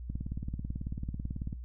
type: click train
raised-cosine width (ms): 5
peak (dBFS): -24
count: 27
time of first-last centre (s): 0.1-1.529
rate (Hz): 18.2
effects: noise-tail reverb RT60 0.1 s tail -17 dB re dry + added 60 Hz sine -39 dBFS peak until 1.64 s